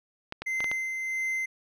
clicks, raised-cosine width 0.3 ms, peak -18 dBFS, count 5, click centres 0.324 / 0.42 / 0.605 / 0.643 / 0.715 s
triangle tone with tremolo, 2072 Hz, C7, 17 cents flat, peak -25 dBFS, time 0.46-1.46 s, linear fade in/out 10 ms, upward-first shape sine, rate 1.5 Hz, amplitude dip 35%
effects none

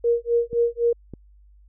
sine tone with tremolo, 470.9 Hz, A#4, 18 cents sharp, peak -15 dBFS, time 0.04-0.93 s, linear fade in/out 5 ms, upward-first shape sine, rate 3.9 Hz, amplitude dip 100%
clicks, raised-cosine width 3 ms, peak -24 / -22 dBFS, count 2, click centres 0.531 / 1.137 s
effects added 50 Hz sine -49 dBFS peak until 1.68 s

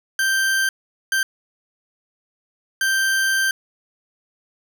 40% pulse tone bursts at uneven times, 1568 Hz, G6, in tune, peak -16 dBFS, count 3, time 0.19-0.69 / 1.12-1.23 / 2.81-3.51 s, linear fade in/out 2 ms, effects none

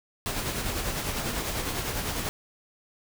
pink noise with tremolo, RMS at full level -29 dBFS, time 0.26-2.29 s, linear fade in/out 0 ms, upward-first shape sine, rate 10 Hz, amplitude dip 40%, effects none

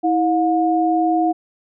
sine tone pair together, 324 / 718 Hz, E4 / F5, -30 / +48 cents, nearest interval octave + major second, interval 1378 cents, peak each -17 dBFS, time 0.03-1.33 s, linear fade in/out 20 ms, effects none

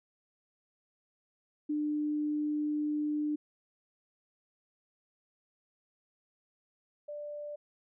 sine tone pair in turn, 299.1 / 589.6 Hz, D4 / D5, +32 / +7 cents, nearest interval octave, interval 1175 cents, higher second, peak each -29 / -38 dBFS, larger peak first, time 1.69-3.36 / 7.08-7.56 s, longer first, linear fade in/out 10 ms, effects none

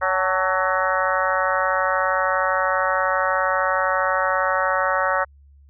harmonic tone with a mistuned harmonic, 187.4 Hz, F#3, 22 cents sharp, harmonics 3 / 4 / 5 / 6 / 7 / 8 / 9 / 10, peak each -24 / -28 / -27 / -25 / -25 / -26 / -32 / -28 dBFS, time 0.01-5.25 s, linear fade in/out 20 ms, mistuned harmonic 5, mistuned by -74 cents, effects added 70 Hz sine -47 dBFS peak until 5.69 s

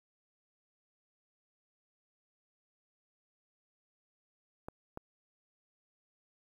clicks, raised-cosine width 1 ms, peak -27 dBFS, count 2, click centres 4.685 / 4.974 s, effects 10-bit

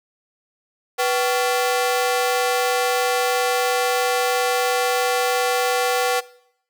sawtooth ring-modulated tone, 629 Hz, D#5, 19 cents sharp, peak -11 dBFS, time 0.98-6.21 s, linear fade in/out 20 ms, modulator 137 Hz, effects noise-tail reverb RT60 0.7 s tail -20 dB re dry

